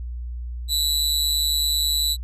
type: tone with amplitude modulation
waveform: sawtooth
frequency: 3951 Hz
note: B7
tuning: in tune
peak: -13 dBFS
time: 0.68-2.17 s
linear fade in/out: 50 ms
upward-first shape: sine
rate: 150 Hz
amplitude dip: 75%
effects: added 60 Hz sine -28 dBFS peak until 2.23 s + resampled to 32000 Hz